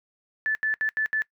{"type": "tone bursts at uneven times", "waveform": "sine", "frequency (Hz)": 1746, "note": "A6", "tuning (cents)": -14, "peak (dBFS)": -22, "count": 5, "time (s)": [[0.46, 0.55], [0.63, 0.74], [0.81, 0.89], [0.97, 1.06], [1.13, 1.22]], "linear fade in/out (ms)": 0, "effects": ["noise-tail reverb RT60 0.1 s tail -21 dB re dry"]}